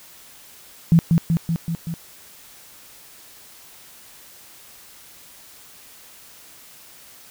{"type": "tone with echo", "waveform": "sine", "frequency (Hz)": 166.3, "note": "E3", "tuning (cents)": 16, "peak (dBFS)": -9, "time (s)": [0.92, 0.99], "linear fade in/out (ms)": 0, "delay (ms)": 190, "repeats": 5, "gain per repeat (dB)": -3, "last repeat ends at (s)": 1.94, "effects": ["white hiss -46 dBFS RMS until 7.3 s"]}